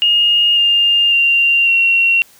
sine tone with pitch steps, 2849 / 2811 / 2774 / 2738 Hz, F7 / F7 / F7 / F7, +34 / +11 / -12 / -35 cents, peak -9 dBFS, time 0.02-2.22 s, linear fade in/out 0 ms, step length 550 ms, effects white hiss -47 dBFS RMS until 2.39 s

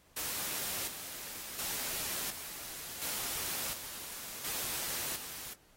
white noise with tremolo, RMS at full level -37 dBFS, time 0.16-5.54 s, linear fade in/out 10 ms, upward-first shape square, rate 0.7 Hz, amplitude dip 55%, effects pink hiss -65 dBFS RMS until 5.76 s + AAC 48 kbps

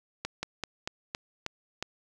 slowing click train, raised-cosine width 0.2 ms, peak -15 dBFS, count 7, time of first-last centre 0.25-1.826 s, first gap 180 ms, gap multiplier 1.15, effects none

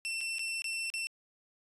sawtooth tone with dropouts, 2692 Hz, E7, 36 cents sharp, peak -30 dBFS, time 0.05-1.07 s, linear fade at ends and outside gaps 0 ms, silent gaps 0.207-0.212 / 0.384-0.393 / 0.62-0.643 / 0.901-0.939 s, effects resampled to 24000 Hz

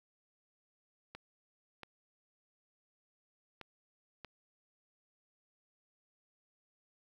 clicks, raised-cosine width 0.3 ms, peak -30 dBFS, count 4, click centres 1.15 / 1.833 / 3.613 / 4.247 s, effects 10-bit

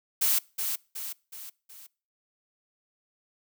blue noise with echo, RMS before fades -24 dBFS, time 0.21-0.39 s, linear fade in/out 10 ms, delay 370 ms, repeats 4, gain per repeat -6 dB, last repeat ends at 1.87 s, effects noise-tail reverb RT60 0.4 s tail -25 dB re dry

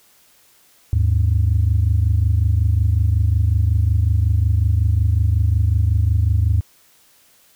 sine tone pair together, 77.78 / 103.23 Hz, D#2 / G#2, 0 / -10 cents, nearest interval perfect fourth, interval 490 cents, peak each -15 dBFS, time 0.93-6.61 s, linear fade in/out 0 ms, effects tanh soft clip ceiling -8 dBFS + white hiss -54 dBFS RMS until 7.55 s

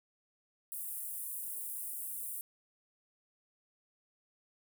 pink high-pass noise, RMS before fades -41 dBFS, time 0.72-2.41 s, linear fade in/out 0 ms, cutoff 9100 Hz, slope 48 dB/octave, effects none

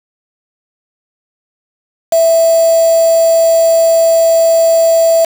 sine tone with quantisation, 659.3 Hz, E5, in tune, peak -6 dBFS, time 2.12-5.25 s, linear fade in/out 5 ms, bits 3, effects none

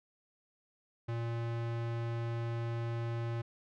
square tone with low-pass filter, 116.54 Hz, A#2, in tune, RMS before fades -36 dBFS, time 1.08-3.42 s, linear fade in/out 10 ms, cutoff 3100 Hz, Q 0.58, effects none

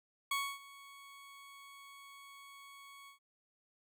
20% pulse tone with ADSR envelope, 1112 Hz, C#6, 5 cents sharp, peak -27 dBFS, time 0.31-3.19 s, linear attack 5 ms, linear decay 270 ms, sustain -21 dB, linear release 110 ms, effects none

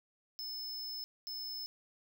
square tone bursts at uneven times, 5230 Hz, E8, 15 cents flat, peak -40 dBFS, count 2, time 0.39-1.04 / 1.27-1.66 s, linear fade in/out 0 ms, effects none

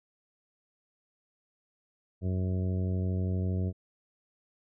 harmonic tone, 92.5 Hz, F#2, in tune, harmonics 1 / 2 / 3 / 4 / 5 / 6 / 7, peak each -28 / -34 / -42 / -42 / -45 / -50 / -48 dBFS, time 2.21-3.73 s, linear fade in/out 50 ms, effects none

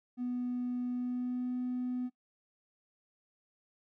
triangle tone with pitch glide, 246.9 to 249.8 Hz, B3 to B3, 0 to +20 cents, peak -29 dBFS, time 0.17-2.1 s, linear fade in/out 50 ms, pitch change +20 cents, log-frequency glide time 0.9-1.56 s, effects noise-tail reverb RT60 0.1 s tail -19 dB re dry + tanh soft clip ceiling -29 dBFS

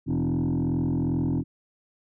sine tone with frequency modulation, 207.7 Hz, G#3, in tune, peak -20 dBFS, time 0.06-1.44 s, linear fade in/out 50 ms, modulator 42.5 Hz, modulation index 2.6, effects tanh soft clip ceiling -21 dBFS

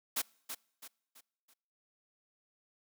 white noise with echo, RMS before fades -33 dBFS, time 0.16-0.22 s, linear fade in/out 10 ms, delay 330 ms, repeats 4, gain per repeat -8 dB, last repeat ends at 1.54 s, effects noise-tail reverb RT60 0.8 s tail -26 dB re dry + high-pass 200 Hz 12 dB/octave

